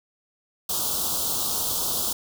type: band-stop noise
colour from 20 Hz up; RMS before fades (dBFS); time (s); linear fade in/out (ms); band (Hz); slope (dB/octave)
white; -26; 0.69-2.13; 5; 1300 to 3200; 48
effects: none